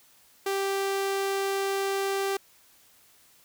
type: tone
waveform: sawtooth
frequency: 392 Hz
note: G4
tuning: in tune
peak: -22 dBFS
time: 0.46-2.37 s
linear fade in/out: 5 ms
effects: white hiss -59 dBFS RMS until 3.44 s